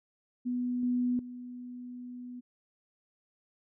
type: tone with level steps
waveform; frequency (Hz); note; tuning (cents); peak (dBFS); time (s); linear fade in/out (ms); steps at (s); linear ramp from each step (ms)
sine; 246.9; B3; 0; -29 / -26 / -40; 0.45-2.41; 20; 0.83 / 1.19; 2
effects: none